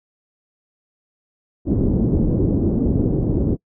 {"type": "low-pass noise", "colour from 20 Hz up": "white", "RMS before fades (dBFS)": -18, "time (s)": [1.65, 3.57], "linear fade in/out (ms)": 50, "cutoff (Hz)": 340, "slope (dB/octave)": 24, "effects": ["noise-tail reverb RT60 0.1 s tail -25 dB re dry"]}